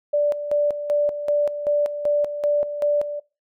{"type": "tone with tremolo", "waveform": "sine", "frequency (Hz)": 586, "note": "D5", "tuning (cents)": -4, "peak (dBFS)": -16, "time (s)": [0.13, 3.2], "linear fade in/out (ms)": 10, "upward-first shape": "square", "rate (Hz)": 2.6, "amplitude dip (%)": 65, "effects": ["noise-tail reverb RT60 0.3 s tail -23 dB re dry"]}